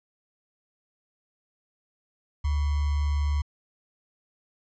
sine tone with sample-and-hold, 73 Hz, D2, 10 cents flat, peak -22 dBFS, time 2.44-3.42 s, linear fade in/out 10 ms, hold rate 1050 Hz, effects resampled to 16000 Hz

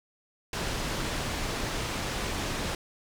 pink low-pass noise, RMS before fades -32 dBFS, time 0.53-2.75 s, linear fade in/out 2 ms, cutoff 7100 Hz, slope 12 dB/octave, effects none

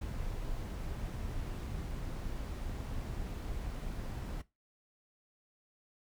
brown noise, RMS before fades -39 dBFS, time 0.01-4.42 s, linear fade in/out 10 ms, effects noise-tail reverb RT60 0.2 s tail -17 dB re dry

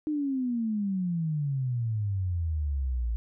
sine exponential sweep, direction down, 309.6 to 55.6 Hz, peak -26 dBFS, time 0.07-3.16 s, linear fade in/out 0 ms, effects none

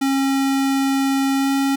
square tone with pitch glide, 271.7 to 273.7 Hz, C#4 to C#4, -35 to -22 cents, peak -17 dBFS, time 0.01-1.76 s, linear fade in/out 10 ms, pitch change +13 cents, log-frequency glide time 1.36-1.5 s, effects none

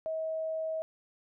sine tone, 639 Hz, D#5, 46 cents sharp, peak -31 dBFS, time 0.06-0.82 s, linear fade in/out 0 ms, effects none

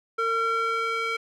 square tone with band-pass filter sweep, 455.3 Hz, A#4, 41 cents flat, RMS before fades -26 dBFS, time 0.18-1.17 s, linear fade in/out 10 ms, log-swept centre 1200 to 2000 Hz, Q 2.3, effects none

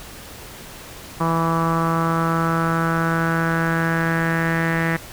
sawtooth tone with low-pass filter sweep, 164.81 Hz, E3, in tune, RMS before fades -20 dBFS, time 1.2-4.97 s, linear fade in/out 10 ms, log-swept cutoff 1100 to 1900 Hz, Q 5.3, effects pink hiss -38 dBFS RMS until 5.12 s

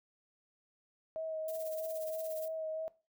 sine tone with vibrato, 636 Hz, D#5, 38 cents sharp, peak -36 dBFS, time 1.16-2.88 s, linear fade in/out 0 ms, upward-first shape sine, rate 3.1 Hz, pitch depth 17 cents each way
violet noise with tremolo, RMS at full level -46 dBFS, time 1.48-2.48 s, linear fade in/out 2 ms, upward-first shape sine, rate 17 Hz, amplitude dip 65%
effects noise-tail reverb RT60 0.3 s tail -18 dB re dry

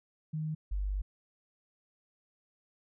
sine tone pair in turn, 155.6 / 49.01 Hz, D#3 / G1, 0 / 0 cents, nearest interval octave + minor sixth, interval 2000 cents, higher first, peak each -32 / -30 dBFS, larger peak second, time 0.33-0.55 / 0.71-1.02 s, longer second, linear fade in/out 10 ms, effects none

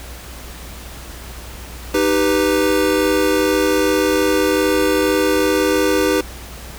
square chord, Eb augmented, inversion none, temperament equal with one note detuned, 309.5 / 392 / 493.9 Hz, Eb4 / G4 / B4, -9 / 0 / 0 cents, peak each -19 dBFS, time 1.94-6.21 s, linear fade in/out 5 ms, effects added 60 Hz sine -34 dBFS peak until 6.78 s + pink hiss -36 dBFS RMS until 6.78 s

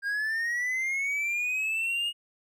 triangle linear sweep, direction up, 1600 to 2872 Hz, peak -25 dBFS, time 0.02-2.13 s, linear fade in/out 50 ms, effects none

